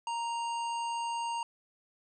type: harmonic tone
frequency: 932.3 Hz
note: A#5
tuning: in tune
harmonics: 1 / 3 / 5 / 7 / 9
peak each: -32 / -42 / -51 / -51 / -50 dBFS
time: 0.07-1.43 s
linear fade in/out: 2 ms
effects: none